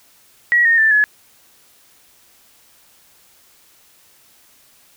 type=tone with pitch steps; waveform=sine; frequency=1917 / 1842.1 / 1770.1 / 1701 Hz; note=A#6 / A#6 / A6 / G#6; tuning=+48 / -21 / +10 / +41 cents; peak=-10 dBFS; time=0.52-1.04 s; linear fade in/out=0 ms; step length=130 ms; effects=white hiss -52 dBFS RMS until 4.96 s